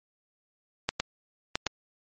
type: clicks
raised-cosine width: 0.2 ms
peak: -8 dBFS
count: 4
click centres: 0.89 / 1 / 1.555 / 1.667 s
effects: MP3 32 kbps